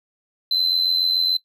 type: tone with amplitude modulation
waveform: triangle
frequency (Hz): 4058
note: B7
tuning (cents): +46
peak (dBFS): -12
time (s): 0.51-1.37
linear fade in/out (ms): 5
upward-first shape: sine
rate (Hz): 87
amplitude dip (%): 70
effects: noise-tail reverb RT60 0.1 s tail -19 dB re dry + tanh soft clip ceiling -10 dBFS